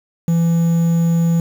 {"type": "tone with quantisation", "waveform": "triangle", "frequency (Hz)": 167.5, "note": "E3", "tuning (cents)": 28, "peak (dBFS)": -10, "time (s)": [0.28, 1.4], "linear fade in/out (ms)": 2, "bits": 6, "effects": []}